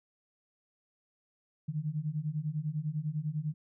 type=beating tone pair; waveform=sine; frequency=146.83 / 156.83 Hz; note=D3 / D#3; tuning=0 / +14 cents; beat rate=10 Hz; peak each=-35 / -34 dBFS; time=1.68-3.54 s; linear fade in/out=10 ms; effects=none